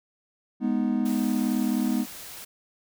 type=chord; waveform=triangle; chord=G# minor; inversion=none; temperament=equal; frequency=207.7 / 246.9 / 311.1 Hz; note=G#3 / B3 / D#4; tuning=0 / 0 / 0 cents; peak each=-25 / -23 / -28 dBFS; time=0.6-2.06 s; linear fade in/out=50 ms
type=noise; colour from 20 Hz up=white; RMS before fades=-41 dBFS; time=1.05-2.45 s; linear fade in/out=10 ms
effects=none